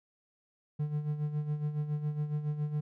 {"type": "tone with tremolo", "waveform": "triangle", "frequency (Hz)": 149.5, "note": "D3", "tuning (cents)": 31, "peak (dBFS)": -26, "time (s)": [0.79, 2.81], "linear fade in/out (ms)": 10, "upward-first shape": "sine", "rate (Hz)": 7.2, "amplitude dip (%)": 65, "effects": []}